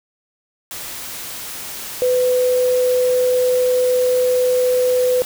sine tone in noise, 502 Hz, B4, 28 cents sharp, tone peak -13 dBFS, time 2.02-5.22 s, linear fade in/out 0 ms, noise white, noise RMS -30 dBFS, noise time 0.71-5.25 s, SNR +14 dB, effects none

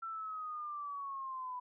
sine linear sweep, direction down, 1346 to 987.8 Hz, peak -39 dBFS, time 0.02-1.6 s, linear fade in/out 10 ms, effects none

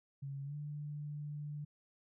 sine tone with pitch glide, 138.59 to 147.68 Hz, C#3 to D3, 0 to +10 cents, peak -40 dBFS, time 0.22-1.65 s, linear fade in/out 10 ms, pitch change +110 cents, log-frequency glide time 0.44-0.55 s, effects none

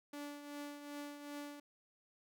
sawtooth tone with tremolo, 290 Hz, D4, 22 cents flat, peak -39 dBFS, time 0.13-1.6 s, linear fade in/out 5 ms, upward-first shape triangle, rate 2.6 Hz, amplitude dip 60%, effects none

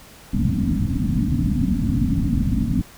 white low-pass noise, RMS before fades -20 dBFS, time 0.33-2.82 s, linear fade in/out 10 ms, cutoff 280 Hz, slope 96 dB/octave, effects pink hiss -45 dBFS RMS until 2.97 s

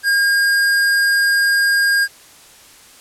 square tone, 1618 Hz, G#6, 46 cents flat, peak -13 dBFS, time 0.03-2.08 s, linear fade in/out 50 ms, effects white hiss -44 dBFS RMS until 3 s + low-pass 11000 Hz 12 dB/octave

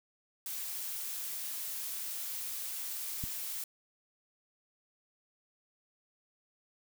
blue noise, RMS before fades -39 dBFS, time 0.46-3.64 s, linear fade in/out 2 ms
click, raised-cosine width 5 ms, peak -26 dBFS, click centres 3.239 s
effects none

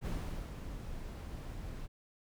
brown noise with ADSR envelope, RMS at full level -36 dBFS, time 0.01-1.88 s, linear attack 54 ms, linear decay 440 ms, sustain -7 dB, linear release 35 ms, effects none

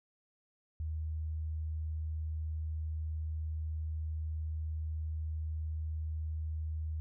sine tone, 78.4 Hz, D#2, 14 cents sharp, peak -34 dBFS, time 0.8-7 s, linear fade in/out 0 ms, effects none

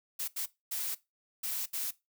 blue noise bursts at uneven times, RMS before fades -35 dBFS, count 5, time 0.19-0.28 / 0.36-0.46 / 0.71-0.95 / 1.43-1.66 / 1.73-1.91 s, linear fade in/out 10 ms, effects noise-tail reverb RT60 0.2 s tail -18 dB re dry

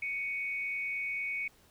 sine tone pair together, 2229 / 2500 Hz, C#7 / D#7, +9 / +8 cents, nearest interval major second, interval 199 cents, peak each -33 / -40 dBFS, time 0.02-1.48 s, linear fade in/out 5 ms, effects pink hiss -63 dBFS RMS until 1.7 s

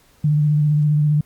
sine tone with vibrato, 149.5 Hz, D3, 31 cents sharp, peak -13 dBFS, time 0.24-1.21 s, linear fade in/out 5 ms, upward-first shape sine, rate 15 Hz, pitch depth 28 cents each way, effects pink hiss -55 dBFS RMS until 1.25 s + Opus 48 kbps

